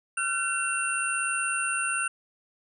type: tone cluster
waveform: sine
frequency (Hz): 1370 / 1511 / 2724 / 9100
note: F6 / F#6 / F7 / C#9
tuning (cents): -34 / +36 / -44 / +44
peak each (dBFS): -31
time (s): 0.17-2.08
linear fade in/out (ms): 5
effects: none